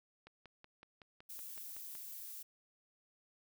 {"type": "click train", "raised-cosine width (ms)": 0.3, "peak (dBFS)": -39, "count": 10, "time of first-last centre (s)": [0.27, 1.952], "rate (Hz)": 5.35}
{"type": "noise", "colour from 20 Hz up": "violet", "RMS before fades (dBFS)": -48, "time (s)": [1.29, 2.43], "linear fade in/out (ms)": 10}
{"effects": []}